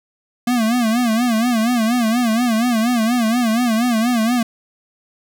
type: tone with vibrato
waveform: square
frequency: 233.1 Hz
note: A#3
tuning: in tune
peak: -15 dBFS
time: 0.47-4.43 s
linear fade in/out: 5 ms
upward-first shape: sine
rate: 4.2 Hz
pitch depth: 120 cents each way
effects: none